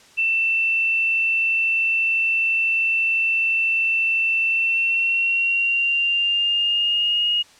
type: tone with pitch glide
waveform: sine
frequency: 2677 to 2869 Hz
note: E7 to F7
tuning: +26 to +46 cents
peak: -17 dBFS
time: 0.17-7.43 s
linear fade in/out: 20 ms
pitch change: +120 cents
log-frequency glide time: 4.47-7.31 s
effects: white hiss -50 dBFS RMS until 7.59 s + low-pass 7000 Hz 12 dB/octave